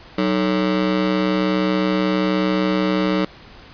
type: ring-modulated tone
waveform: 30% pulse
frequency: 249 Hz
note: B3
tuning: 14 cents sharp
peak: -11 dBFS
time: 0.18-3.25 s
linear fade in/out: 5 ms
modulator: 60.6 Hz
effects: pink hiss -43 dBFS RMS until 3.73 s + resampled to 11025 Hz